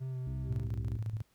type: tone with vibrato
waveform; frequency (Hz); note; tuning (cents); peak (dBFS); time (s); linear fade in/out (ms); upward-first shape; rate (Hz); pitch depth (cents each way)
triangle; 129.4; C3; -19; -33; 0-0.66; 20; sine; 3.6; 22
type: harmonic tone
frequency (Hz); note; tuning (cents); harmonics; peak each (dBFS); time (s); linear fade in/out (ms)
65.1; C2; -8; 1 / 2 / 3 / 4 / 5 / 6; -39 / -50 / -50 / -51 / -55 / -56; 0.26-0.98; 10
type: tone with tremolo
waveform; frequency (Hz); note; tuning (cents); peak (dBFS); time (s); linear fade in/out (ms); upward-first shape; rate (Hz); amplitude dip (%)
sine; 108.9; A2; -17; -31; 0.49-1.22; 5; square; 14; 60
effects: pink hiss -71 dBFS RMS until 1.34 s